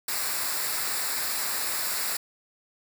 white noise with comb filter, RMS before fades -29 dBFS, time 0.08-2.17 s, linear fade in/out 5 ms, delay 0.32 ms, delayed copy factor -0.65, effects none

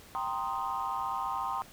sine chord, C minor seventh, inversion second, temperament equal, 784 / 932.3 / 1046.5 / 1244.5 Hz, G5 / Bb5 / C6 / Eb6, 0 / 0 / 0 / 0 cents, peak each -36 / -36 / -34 / -37 dBFS, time 0.15-1.62 s, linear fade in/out 0 ms, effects tanh soft clip ceiling -23 dBFS + pink hiss -53 dBFS RMS until 1.72 s

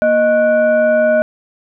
sine tone with frequency modulation, 620 Hz, D#5, 6 cents flat, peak -9 dBFS, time 0.02-1.22 s, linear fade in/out 0 ms, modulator 855 Hz, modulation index 0.59, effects none

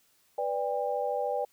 sine chord, G major, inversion first, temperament equal with one note detuned, 493.9 / 587.3 / 800.9 Hz, B4 / D5 / G5, 0 / 0 / +37 cents, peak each -32 dBFS, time 0.38-1.45 s, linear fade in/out 5 ms, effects white hiss -67 dBFS RMS until 1.52 s

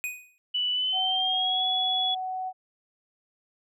square tone with exponential decay, 2489 Hz, D#7, in tune, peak -27 dBFS, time 0.04-0.38 s, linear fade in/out 0 ms, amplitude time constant 72 ms
sine tone with pitch glide, 2967 to 3389 Hz, F#7 to G#7, +4 to +34 cents, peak -24 dBFS, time 0.54-2.15 s, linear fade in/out 10 ms, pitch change +230 cents, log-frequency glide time 0.72-1.65 s
sine tone, 747 Hz, F#5, 16 cents sharp, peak -29 dBFS, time 0.92-2.53 s, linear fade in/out 50 ms
effects none

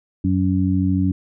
harmonic tone, 93.2 Hz, F#2, 13 cents sharp, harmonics 1 / 2 / 3, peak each -20 / -20 / -20 dBFS, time 0.24-1.12 s, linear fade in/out 5 ms, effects none

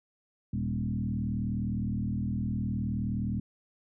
sine tone with frequency modulation, 158.5 Hz, D#3, 32 cents sharp, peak -28 dBFS, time 0.53-3.4 s, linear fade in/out 5 ms, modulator 39.4 Hz, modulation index 2.2, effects none

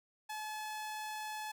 sawtooth tone, 858 Hz, A5, 44 cents flat, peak -36 dBFS, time 0.29-1.52 s, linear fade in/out 10 ms, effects none

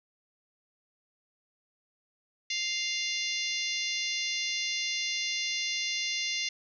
harmonic tone, 698.5 Hz, F5, in tune, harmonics 3 / 4 / 5 / 6 / 7 / 8 / 9, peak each -35 / -36 / -37 / -38 / -38 / -39 / -40 dBFS, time 2.5-6.49 s, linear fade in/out 5 ms, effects none

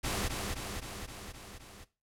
pink noise with echo, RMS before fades -33 dBFS, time 0.03-0.29 s, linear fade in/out 20 ms, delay 260 ms, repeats 6, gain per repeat -3 dB, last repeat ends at 1.85 s, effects noise-tail reverb RT60 0.3 s tail -17 dB re dry + low-pass 12000 Hz 12 dB/octave

